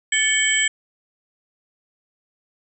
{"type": "tone cluster", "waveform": "sine", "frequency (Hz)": [1740, 2231, 3134, 7760], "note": ["A6", "C#7", "G7", "B8"], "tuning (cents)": [-20, 11, -1, -31], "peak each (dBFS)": -22, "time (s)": [0.12, 0.68], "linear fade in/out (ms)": 5, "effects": []}